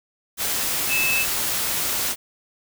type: tone in noise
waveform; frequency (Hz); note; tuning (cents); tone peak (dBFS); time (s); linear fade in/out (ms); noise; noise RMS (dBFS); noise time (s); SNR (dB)
sine; 2615; E7; -15; -20; 0.88-1.26; 50; white; -24; 0.37-2.16; +1
effects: none